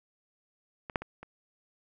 clicks, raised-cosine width 0.5 ms, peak -24 / -12 / -24 / -29 dBFS, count 4, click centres 0.898 / 0.958 / 1.02 / 1.23 s, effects none

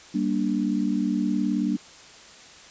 sine chord, G minor, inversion none, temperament just, 196 / 235.2 / 294 Hz, G3 / Bb3 / D4, 0 / +16 / +2 cents, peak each -26 dBFS, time 0.14-1.77 s, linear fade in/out 10 ms, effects white hiss -47 dBFS RMS until 2.7 s + resampled to 16000 Hz

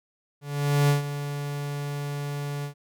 45% pulse tone with ADSR envelope, 143.9 Hz, D3, 35 cents flat, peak -17 dBFS, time 0.41-2.74 s, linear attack 480 ms, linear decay 130 ms, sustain -12 dB, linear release 98 ms, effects none

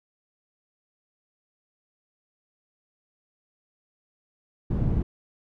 white low-pass noise, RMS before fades -24 dBFS, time 4.7-5.03 s, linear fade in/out 10 ms, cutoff 130 Hz, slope 12 dB/octave, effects none

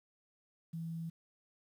sine tone with quantisation, 164.81 Hz, E3, in tune, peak -38 dBFS, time 0.73-1.1 s, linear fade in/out 10 ms, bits 11, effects none

